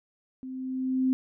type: tone with level ramp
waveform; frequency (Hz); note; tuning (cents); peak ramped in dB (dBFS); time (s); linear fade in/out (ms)
sine; 259.6; C4; -13; -36 to -20; 0.43-1.13; 0
effects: none